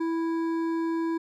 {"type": "tone with hard clipping", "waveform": "triangle", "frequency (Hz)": 329.6, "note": "E4", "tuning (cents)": 0, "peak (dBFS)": -27, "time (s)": [0, 1.18], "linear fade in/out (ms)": 10, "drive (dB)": 13, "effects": []}